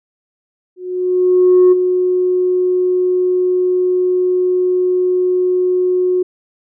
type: tone with ADSR envelope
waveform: sine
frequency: 364.4 Hz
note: F#4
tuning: 26 cents flat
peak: -3 dBFS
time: 0.76-6.23 s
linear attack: 960 ms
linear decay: 20 ms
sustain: -8 dB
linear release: 8 ms
effects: tanh soft clip ceiling -3 dBFS